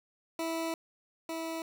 20% pulse tone pair in turn, 327.8 / 326.3 Hz, E4 / E4, -10 / -18 cents, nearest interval unison, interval 8 cents, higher first, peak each -27 / -30 dBFS, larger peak first, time 0.39-0.74 / 1.29-1.62 s, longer first, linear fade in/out 2 ms, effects none

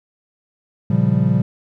triangle chord, G half-diminished seventh, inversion first, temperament equal, 116.54 / 138.59 / 174.61 / 196 Hz, Bb2 / Db3 / F3 / G3, 0 / 0 / 0 / 0 cents, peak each -17 dBFS, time 0.9-1.42 s, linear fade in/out 5 ms, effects none

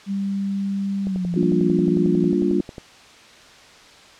sine tone with pitch glide, 197.3 to 172.75 Hz, G3 to F3, +11 to -19 cents, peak -21 dBFS, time 0.06-2.34 s, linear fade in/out 50 ms, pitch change -230 cents, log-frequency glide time 1.04-1.33 s
click train, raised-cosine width 2 ms, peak -20 dBFS, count 20, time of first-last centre 1.07-2.782 s, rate 11.1 Hz
sine chord, G minor seventh, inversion none, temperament just, 196 / 235.2 / 294 / 352.8 Hz, G3 / Bb3 / D4 / F4, 0 / +16 / +2 / +18 cents, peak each -22 / -25 / -22 / -21 dBFS, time 1.36-2.61 s, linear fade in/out 5 ms
effects white hiss -46 dBFS RMS until 4.19 s + low-pass 5000 Hz 12 dB/octave

